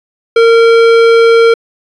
sine tone with hard clipping, 459.8 Hz, A#4, 24 cents flat, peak -5 dBFS, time 0.36-1.54 s, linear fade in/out 5 ms, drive 14 dB, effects resampled to 22050 Hz

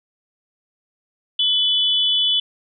sine tone pair together, 3000 / 3434 Hz, F#7 / A7, +23 / -43 cents, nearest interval major second, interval 234 cents, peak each -18 dBFS, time 1.39-2.4 s, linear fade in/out 5 ms, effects none

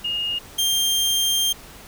sine / sawtooth tone pair in turn, 2847 / 3186 Hz, F7 / G7, +33 / +27 cents, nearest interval major second, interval 194 cents, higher second, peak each -22 / -15 dBFS, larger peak second, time 0.04-0.39 / 0.58-1.53 s, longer second, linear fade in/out 10 ms, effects pink hiss -43 dBFS RMS until 1.87 s

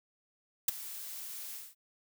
blue noise with ADSR envelope, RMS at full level -24 dBFS, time 0.68-1.75 s, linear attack 4 ms, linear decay 15 ms, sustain -19 dB, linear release 200 ms, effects none

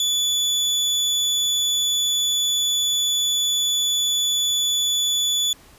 30% pulse tone, 3454 Hz, A7, 33 cents flat, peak -16 dBFS, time 0-5.53 s, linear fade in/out 2 ms, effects pink hiss -50 dBFS RMS until 5.78 s + resampled to 32000 Hz

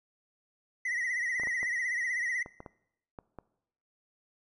triangle tone with vibrato, 1957 Hz, B6, 16 cents flat, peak -28 dBFS, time 0.85-2.43 s, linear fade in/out 5 ms, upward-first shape sine, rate 16 Hz, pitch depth 80 cents each way
clicks, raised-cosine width 1 ms, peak -29 dBFS, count 9, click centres 1.398 / 1.435 / 1.472 / 1.63 / 2.461 / 2.604 / 2.662 / 3.188 / 3.387 s
effects noise-tail reverb RT60 0.8 s tail -21 dB re dry + resampled to 24000 Hz

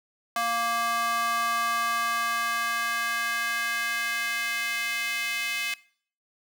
square tone with high-pass filter sweep, 233.1 Hz, A#3, in tune, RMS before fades -28 dBFS, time 0.36-5.74 s, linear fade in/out 2 ms, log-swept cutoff 930 to 2300 Hz, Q 2.5, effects noise-tail reverb RT60 0.5 s tail -20 dB re dry

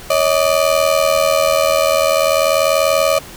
35% pulse ring-modulated tone, 597 Hz, D5, 28 cents sharp, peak -7 dBFS, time 0.1-3.19 s, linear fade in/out 5 ms, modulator 40.2 Hz, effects pink hiss -35 dBFS RMS until 3.36 s

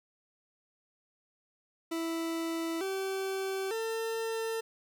40% pulse tone with pitch steps, 329.6 / 385.2 / 450.2 Hz, E4 / G4 / A4, 0 / -30 / +40 cents, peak -31 dBFS, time 1.91-4.61 s, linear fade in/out 10 ms, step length 900 ms, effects 11-bit

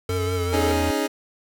square tone with vibrato, 441.2 Hz, A4, 5 cents sharp, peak -26 dBFS, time 0.09-0.72 s, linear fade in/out 2 ms, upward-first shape sine, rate 5.2 Hz, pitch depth 44 cents each way
square tone with pitch glide, 92.5 to 82.41 Hz, F#2 to E2, 0 to 0 cents, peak -25 dBFS, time 0.09-0.91 s, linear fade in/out 5 ms, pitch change -200 cents, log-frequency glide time 0.34-0.66 s
25% pulse chord, C# suspended second, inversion none, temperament equal, 277.2 / 311.1 / 415.3 Hz, C#4 / D#4 / G#4, 0 / 0 / 0 cents, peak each -22 dBFS, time 0.52-1.08 s, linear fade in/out 20 ms
effects none

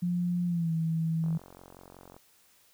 sine tone with pitch glide, 176.2 to 162.51 Hz, F3 to E3, +16 to -24 cents, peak -26 dBFS, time 0.02-1.38 s, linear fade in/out 10 ms, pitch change -140 cents, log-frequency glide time 0.46-0.72 s
click train, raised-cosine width 1 ms, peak -35 dBFS, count 43, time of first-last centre 1.24-2.165 s, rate 45.4 Hz
effects white hiss -63 dBFS RMS until 2.73 s

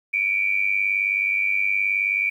sine tone pair together, 2288 / 2387 Hz, D7 / D7, -46 / +28 cents, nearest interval minor second, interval 74 cents, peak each -22 dBFS, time 0.13-2.3 s, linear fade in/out 10 ms, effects 9-bit

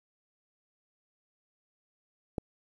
click, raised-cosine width 2 ms, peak -18 dBFS, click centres 2.382 s, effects 9-bit

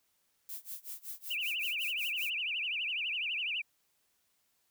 violet noise with tremolo, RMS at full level -41 dBFS, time 0.49-2.3 s, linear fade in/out 0 ms, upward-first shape sine, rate 5.3 Hz, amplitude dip 95%
sine tone with vibrato, 2664 Hz, E7, 18 cents sharp, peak -32 dBFS, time 1.3-3.62 s, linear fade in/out 10 ms, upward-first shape triangle, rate 12 Hz, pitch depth 250 cents each way
effects white hiss -75 dBFS RMS until 4.7 s

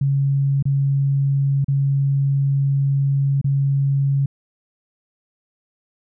sine tone with dropouts, 138.5 Hz, C#3, 1 cent flat, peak -15 dBFS, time 0.01-4.26 s, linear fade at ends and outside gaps 5 ms, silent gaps 0.626-0.654 / 1.645-1.682 / 3.414-3.443 s, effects none

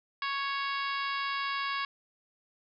harmonic tone with a mistuned harmonic, 554.4 Hz, C#5, in tune, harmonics 2 / 3 / 4 / 5 / 6 / 7 / 8 / 9, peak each -33 / -37 / -39 / -41 / -43 / -44 / -45 / -46 dBFS, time 0.22-1.85 s, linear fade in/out 2 ms, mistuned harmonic 8, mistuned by +31 cents, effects none

